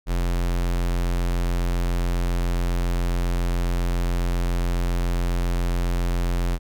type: tone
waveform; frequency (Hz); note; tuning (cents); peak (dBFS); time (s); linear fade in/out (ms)
square; 43.65; F1; 0; -21; 0.06-6.59; 50
effects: none